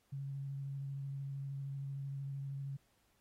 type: tone with vibrato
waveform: sine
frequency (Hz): 138.1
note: C#3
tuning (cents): -6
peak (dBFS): -39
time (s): 0.12-2.77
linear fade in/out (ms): 10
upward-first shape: triangle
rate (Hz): 13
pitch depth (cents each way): 16
effects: pink hiss -75 dBFS RMS until 3.2 s + AAC 48 kbps